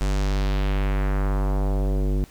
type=tone with low-pass filter sweep; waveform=square; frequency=48.94 Hz; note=G1; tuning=2 cents flat; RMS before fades=-22 dBFS; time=0.01-2.24 s; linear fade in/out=0 ms; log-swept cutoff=8500 to 340 Hz; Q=1.4; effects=pink hiss -51 dBFS RMS until 2.3 s